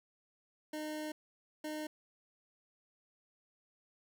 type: tone bursts at uneven times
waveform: 25% pulse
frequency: 306.4 Hz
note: D#4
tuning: 27 cents flat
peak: -35 dBFS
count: 2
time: 0.73-1.12 / 1.64-1.87 s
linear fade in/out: 5 ms
effects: none